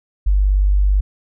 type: tone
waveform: sine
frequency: 49.03 Hz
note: G1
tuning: 1 cent sharp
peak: -11 dBFS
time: 0.26-1.01 s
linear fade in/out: 10 ms
effects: none